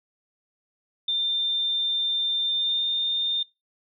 sine tone with pitch glide, 3590 to 3621 Hz, A7 to A7, +34 to +49 cents, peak -22 dBFS, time 1.08-3.43 s, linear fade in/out 5 ms, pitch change +15 cents, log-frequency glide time 2.43-2.84 s, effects noise-tail reverb RT60 0.2 s tail -19 dB re dry

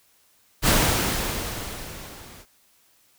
pink noise with level ramp, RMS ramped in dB -17 to -46 dBFS, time 0.62-2.46 s, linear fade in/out 50 ms, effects white hiss -61 dBFS RMS until 3.18 s

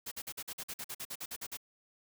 white noise bursts, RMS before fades -41 dBFS, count 15, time 0.06-1.572 s, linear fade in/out 10 ms, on 56 ms, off 48 ms, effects none

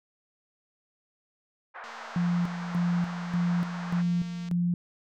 white band-pass noise, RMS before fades -42 dBFS, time 1.74-4.03 s, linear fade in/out 20 ms, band 640 to 1600 Hz, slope 24 dB/octave
click train, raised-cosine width 0.2 ms, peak -32 dBFS, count 607, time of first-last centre 1.84-4.486 s, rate 229 Hz
sine tone with tremolo, 174.61 Hz, F3, in tune, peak -23 dBFS, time 2.16-4.74 s, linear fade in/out 2 ms, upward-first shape square, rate 1.7 Hz, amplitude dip 65%
effects none

